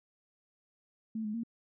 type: tone with pitch steps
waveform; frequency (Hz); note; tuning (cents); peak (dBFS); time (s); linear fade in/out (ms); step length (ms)
sine; 221 / 211.9 / 231.2; A3 / G#3 / A#3; +8 / +35 / -14; -33; 1.15-1.435; 5; 95
effects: none